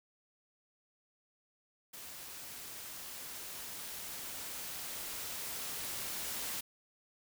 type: noise with level ramp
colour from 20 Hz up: white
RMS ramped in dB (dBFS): -48 to -39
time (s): 1.93-6.61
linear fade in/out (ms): 10
effects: none